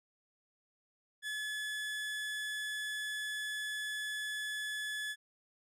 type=tone; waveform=30% pulse; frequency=1714 Hz; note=A6; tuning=46 cents flat; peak=-34 dBFS; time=1.22-5.16 s; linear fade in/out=50 ms; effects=low-pass 12000 Hz 12 dB/octave